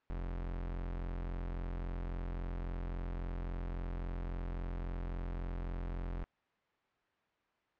40% pulse tone, 43.65 Hz, F1, in tune, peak -36 dBFS, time 0.1-6.24 s, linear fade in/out 0 ms, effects white hiss -75 dBFS RMS until 7.79 s + low-pass 2000 Hz 12 dB/octave

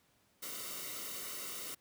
white noise with comb filter, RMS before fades -43 dBFS, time 0.42-1.75 s, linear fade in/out 10 ms, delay 1.2 ms, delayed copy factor -0.7, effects pink hiss -71 dBFS RMS until 1.8 s + high-pass 80 Hz 12 dB/octave

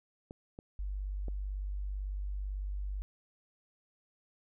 clicks, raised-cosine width 2 ms, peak -31 dBFS, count 3, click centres 0.309 / 0.589 / 1.283 s
sine tone, 49 Hz, G1, in tune, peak -34 dBFS, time 0.79-3.02 s, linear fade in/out 0 ms
effects none

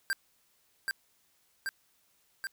square tone with echo, 1579 Hz, G6, 12 cents sharp, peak -28 dBFS, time 0.1-0.13 s, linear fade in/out 0 ms, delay 780 ms, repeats 3, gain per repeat -2 dB, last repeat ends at 2.47 s, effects white hiss -70 dBFS RMS until 2.52 s

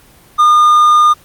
triangle tone, 1215 Hz, D#6, 42 cents flat, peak -3 dBFS, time 0.38-1.14 s, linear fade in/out 20 ms, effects pink hiss -44 dBFS RMS until 1.24 s + Opus 24 kbps

